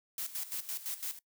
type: noise with tremolo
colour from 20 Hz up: blue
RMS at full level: -37 dBFS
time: 0.18-1.19 s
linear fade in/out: 2 ms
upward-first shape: square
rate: 5.9 Hz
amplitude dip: 75%
effects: noise-tail reverb RT60 0.1 s tail -20 dB re dry